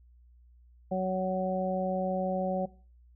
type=harmonic tone; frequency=186.5 Hz; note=F#3; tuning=14 cents sharp; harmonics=1 / 2 / 3 / 4; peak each=-31 / -39 / -31 / -34 dBFS; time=0.91-2.66 s; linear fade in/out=10 ms; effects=noise-tail reverb RT60 0.4 s tail -20 dB re dry + added 60 Hz sine -55 dBFS peak until 3.15 s